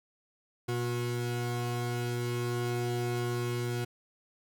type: tone pair together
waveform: 40% pulse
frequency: 120.8 / 362 Hz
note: B2 / F#4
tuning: -38 / -38 cents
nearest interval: octave + perfect fifth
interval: 1900 cents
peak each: -31 / -34 dBFS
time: 0.68-3.85 s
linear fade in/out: 10 ms
effects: none